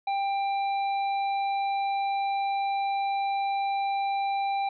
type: harmonic tone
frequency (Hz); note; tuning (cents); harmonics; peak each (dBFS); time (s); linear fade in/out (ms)
791; G5; +15; 1 / 3 / 5; -25 / -38 / -43; 0.07-4.69; 5
effects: none